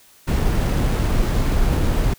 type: noise with sample-and-hold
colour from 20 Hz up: brown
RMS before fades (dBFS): -18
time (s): 0.27-2.14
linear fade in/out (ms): 10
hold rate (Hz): 11025
effects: white hiss -51 dBFS RMS until 2.18 s